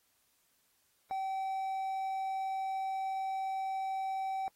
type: tone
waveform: triangle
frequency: 769 Hz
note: G5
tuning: 33 cents flat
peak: -31 dBFS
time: 1.11-4.48 s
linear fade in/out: 0 ms
effects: white hiss -73 dBFS RMS until 4.55 s + AAC 48 kbps